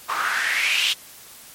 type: noise with band-pass filter sweep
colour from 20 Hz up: white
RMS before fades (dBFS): -22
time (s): 0.08-0.94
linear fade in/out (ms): 20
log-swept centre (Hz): 1100 to 3300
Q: 4.8
effects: white hiss -44 dBFS RMS until 1.54 s + MP3 64 kbps